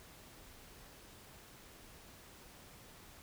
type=silence; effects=pink hiss -57 dBFS RMS until 3.22 s